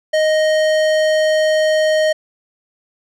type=tone with tanh clipping; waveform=sine; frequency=622.3 Hz; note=D#5; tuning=in tune; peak=-14 dBFS; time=0.13-2.13 s; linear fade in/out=10 ms; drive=18 dB; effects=none